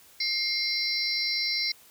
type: tone cluster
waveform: sine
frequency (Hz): 2123 / 4105 / 4748 / 5450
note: C7 / C8 / D8 / F8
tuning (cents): +25 / -34 / +18 / -43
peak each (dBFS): -31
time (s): 0.2-1.72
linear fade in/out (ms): 5
effects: white hiss -55 dBFS RMS until 1.9 s